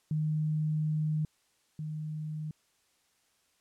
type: tone pair in turn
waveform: sine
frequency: 154.1 / 154.1 Hz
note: D#3 / D#3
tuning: -16 / -16 cents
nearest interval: unison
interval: 0 cents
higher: neither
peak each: -27 / -34 dBFS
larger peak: first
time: 0.11-1.25 / 1.79-2.51 s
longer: first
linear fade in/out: 2 ms
effects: white hiss -71 dBFS RMS until 3.6 s + low-pass 10000 Hz 12 dB/octave